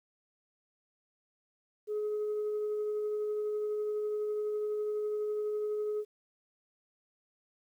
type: tone with tremolo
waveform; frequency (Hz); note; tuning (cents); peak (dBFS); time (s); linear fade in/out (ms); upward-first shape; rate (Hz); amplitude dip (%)
sine; 422.3; G#4; +29; -28; 1.87-6.05; 50; triangle; 12; 25
effects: tanh soft clip ceiling -28 dBFS + 11-bit